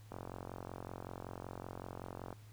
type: click train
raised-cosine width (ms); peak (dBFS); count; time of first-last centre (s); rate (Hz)
1; -30; 101; 0.12-2.328; 45.3
effects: added 106 Hz sine -54 dBFS peak until 2.52 s + pink hiss -65 dBFS RMS until 2.52 s